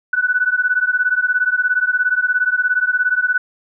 sine beating tone pair, 1480 / 1497 Hz, F#6 / F#6, 0 / +20 cents, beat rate 17 Hz, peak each -17 dBFS, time 0.13-3.38 s, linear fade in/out 5 ms, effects none

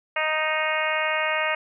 harmonic tone, 311.1 Hz, D#4, in tune, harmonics 2 / 3 / 4 / 5 / 6 / 7 / 8 / 9, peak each -28 / -31 / -30 / -32 / -29 / -29 / -31 / -33 dBFS, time 0.16-1.55 s, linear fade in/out 5 ms, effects none

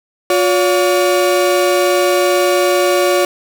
35% pulse tone pair together, 357.8 / 568 Hz, F4 / C#5, +42 / +42 cents, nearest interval minor sixth, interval 800 cents, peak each -12 dBFS, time 0.3-3.25 s, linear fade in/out 2 ms, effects none

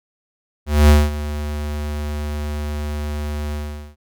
square tone with ADSR envelope, 74.3 Hz, D2, 21 cents sharp, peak -7 dBFS, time 0.66-3.96 s, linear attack 230 ms, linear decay 210 ms, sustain -16 dB, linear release 430 ms, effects none

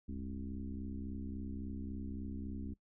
sine tone with frequency modulation, 141.8 Hz, C#3, 40 cents sharp, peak -39 dBFS, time 0.08-2.74 s, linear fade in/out 10 ms, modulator 63.6 Hz, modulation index 2.4, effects noise-tail reverb RT60 0.1 s tail -19 dB re dry

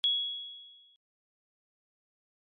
sine tone with exponential decay, 3345 Hz, G#7, 12 cents sharp, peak -22 dBFS, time 0.04-0.96 s, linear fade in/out 0 ms, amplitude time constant 200 ms, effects MP3 48 kbps

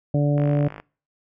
harmonic tone, 145.3 Hz, D3, 18 cents flat, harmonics 1 / 2 / 3 / 4 / 5, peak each -18 / -24 / -32 / -26 / -37 dBFS, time 0.14-0.68 s, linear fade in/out 5 ms
click train, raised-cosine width 0.5 ms, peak -21 dBFS, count 23, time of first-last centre 0.38-0.8 s, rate 52.4 Hz
effects noise-tail reverb RT60 0.4 s tail -25 dB re dry

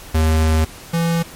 square tone pair in turn, 79.2 / 167.49 Hz, D#2 / E3, +31 / +28 cents, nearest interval octave + minor second, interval 1297 cents, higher second, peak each -13 / -16 dBFS, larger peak first, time 0.14-0.65 / 0.93-1.23 s, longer first, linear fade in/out 10 ms, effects pink hiss -38 dBFS RMS until 1.35 s + MP3 64 kbps

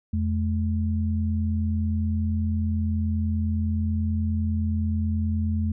sine tone pair together, 85.3 / 214.9 Hz, F2 / A3, -40 / -41 cents, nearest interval octave + major third, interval 1599 cents, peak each -23 / -27 dBFS, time 0.13-5.72 s, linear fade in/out 5 ms, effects none

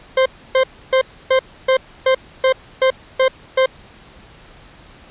40% pulse tone bursts, 523.3 Hz, C5, in tune, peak -10 dBFS, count 10, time 0.17-3.66 s, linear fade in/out 5 ms, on 88 ms, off 290 ms, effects pink hiss -44 dBFS RMS until 5.1 s + resampled to 8000 Hz

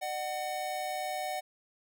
square tone pair together, 605 / 746.5 Hz, D#5 / F#5, -49 / +15 cents, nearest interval major third, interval 364 cents, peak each -39 / -35 dBFS, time 0.01-1.41 s, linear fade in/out 20 ms, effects none

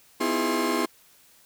35% pulse tone cluster, 249 / 318.5 / 338.6 / 409.6 / 1062 Hz, B3 / D#4 / E4 / G#4 / C6, +14 / +41 / +46 / -24 / +25 cents, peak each -28 dBFS, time 0.2-0.86 s, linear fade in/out 10 ms, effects white hiss -57 dBFS RMS until 1.45 s

